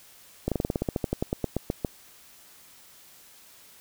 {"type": "slowing click train", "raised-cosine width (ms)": 2, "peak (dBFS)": -12, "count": 18, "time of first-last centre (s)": [0.48, 1.848], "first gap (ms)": 37, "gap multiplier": 1.09, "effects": ["white hiss -53 dBFS RMS until 3.8 s"]}